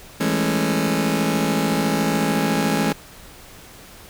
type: chord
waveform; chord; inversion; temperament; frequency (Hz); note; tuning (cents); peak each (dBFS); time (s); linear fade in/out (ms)
sawtooth; A major seventh; second; just; 165 / 206.2 / 220 / 275; E3 / G#3 / A3 / C#4; +2 / -12 / 0 / -14; -20; 0.2-2.93; 10
effects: pink hiss -43 dBFS RMS until 4.09 s